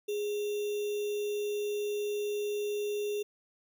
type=tone with sample-and-hold; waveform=sine; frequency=414.4 Hz; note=G#4; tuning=4 cents flat; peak=-30 dBFS; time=0.08-3.23 s; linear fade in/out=10 ms; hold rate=3150 Hz; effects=none